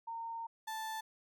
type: tone pair in turn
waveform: sine / 35% pulse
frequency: 917 / 880.2 Hz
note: A#5 / A5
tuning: -29 / 0 cents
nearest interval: minor second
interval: 71 cents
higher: first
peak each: -39 / -37 dBFS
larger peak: second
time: 0.07-0.47 / 0.67-1.01 s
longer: first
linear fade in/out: 10 ms
effects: none